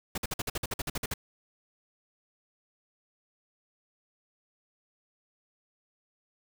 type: noise bursts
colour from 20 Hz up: pink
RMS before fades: -32 dBFS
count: 13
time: 0.15-1.139 s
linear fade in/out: 5 ms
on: 29 ms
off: 51 ms
effects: none